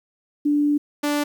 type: tone pair in turn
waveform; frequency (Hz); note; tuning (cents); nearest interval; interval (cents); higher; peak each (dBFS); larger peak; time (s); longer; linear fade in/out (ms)
sine / sawtooth; 292.7 / 292.7; D4 / D4; -6 / -6; unison; 0; neither; -16; neither; 0.45-0.78 / 1.03-1.24; first; 10
effects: 9-bit